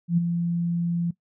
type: tone with ADSR envelope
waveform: sine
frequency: 171.2 Hz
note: F3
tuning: 34 cents flat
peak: -15 dBFS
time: 0.08-1.11 s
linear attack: 95 ms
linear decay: 16 ms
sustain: -7 dB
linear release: 7 ms
effects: noise-tail reverb RT60 0.1 s tail -19 dB re dry